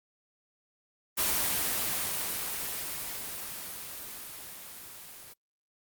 white noise with level ramp, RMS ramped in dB -27 to -48 dBFS, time 1.17-5.34 s, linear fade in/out 20 ms, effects noise-tail reverb RT60 0.1 s tail -22 dB re dry + Opus 24 kbps

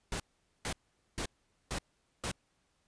pink noise bursts, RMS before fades -36 dBFS, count 5, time 0.12-2.315 s, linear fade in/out 2 ms, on 79 ms, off 450 ms, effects pink hiss -75 dBFS RMS until 2.87 s + resampled to 22050 Hz

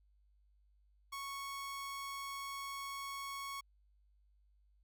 sawtooth tone, 1106 Hz, C#6, 4 cents flat, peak -38 dBFS, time 1.12-3.61 s, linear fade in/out 10 ms, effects added 50 Hz sine -67 dBFS peak until 4.83 s

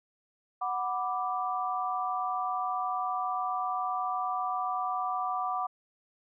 sine chord, B minor, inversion second, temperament equal, 740 / 987.8 / 1174.7 Hz, F#5 / B5 / D6, 0 / 0 / 0 cents, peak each -32 / -37 / -32 dBFS, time 0.61-5.67 s, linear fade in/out 10 ms, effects none

